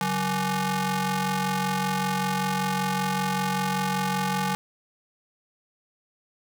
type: ring-modulated tone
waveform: sawtooth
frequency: 329.6 Hz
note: E4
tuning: in tune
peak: -17 dBFS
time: 0.01-4.55 s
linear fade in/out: 0 ms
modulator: 517 Hz
effects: none